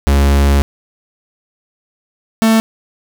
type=tone pair in turn; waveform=45% pulse; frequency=70.2 / 222.9 Hz; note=C#2 / A3; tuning=+22 / +23 cents; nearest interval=octave + minor sixth; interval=2001 cents; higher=second; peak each=-8 dBFS; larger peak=neither; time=0.07-0.62 / 2.42-2.6 s; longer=first; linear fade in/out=0 ms; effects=none